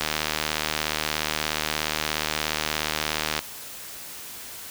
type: click train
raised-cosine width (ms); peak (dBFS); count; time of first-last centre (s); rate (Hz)
0.2; -6; 261; 0.01-3.391; 76.9
effects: white hiss -39 dBFS RMS until 4.7 s